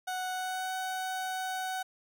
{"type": "tone with pitch glide", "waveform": "30% pulse", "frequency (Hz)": [740, 749.5], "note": ["F#5", "F#5"], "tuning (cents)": [0, 22], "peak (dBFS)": -30, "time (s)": [0.07, 1.83], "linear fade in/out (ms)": 10, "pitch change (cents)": 22, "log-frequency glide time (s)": [0.32, 0.71], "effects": []}